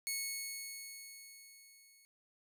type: tone with level ramp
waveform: 10% pulse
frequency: 2200 Hz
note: C#7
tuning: 14 cents flat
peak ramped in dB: -26 to -54 dBFS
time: 0.07-2.05 s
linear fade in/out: 0 ms
effects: none